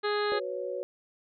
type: harmonic tone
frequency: 415.3 Hz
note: G#4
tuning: in tune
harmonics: 1 / 2 / 3 / 4 / 5 / 6 / 7 / 8 / 9 / 10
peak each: -28 / -37 / -34 / -36 / -43 / -48 / -47 / -47 / -43 / -40 dBFS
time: 0.03-0.4 s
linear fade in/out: 20 ms
type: chord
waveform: sine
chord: F# suspended fourth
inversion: none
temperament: equal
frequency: 370 / 493.9 / 554.4 Hz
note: F#4 / B4 / C#5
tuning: 0 / 0 / 0 cents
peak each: -37 / -36 / -35 dBFS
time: 0.32-0.83 s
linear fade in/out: 0 ms
effects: none